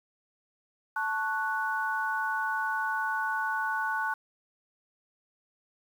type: chord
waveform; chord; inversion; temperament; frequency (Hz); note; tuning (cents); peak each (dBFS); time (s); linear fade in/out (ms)
sine; F# minor; first; equal; 880 / 1108.7 / 1480; A5 / C#6 / F#6; 0 / 0 / 0; -32 / -35 / -30; 0.96-4.14; 5
effects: 9-bit